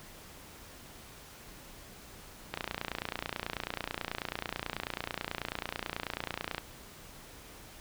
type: click train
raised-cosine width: 0.3 ms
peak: -17 dBFS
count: 119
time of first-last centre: 2.54-6.581 s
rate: 29.2 Hz
effects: pink hiss -51 dBFS RMS until 7.8 s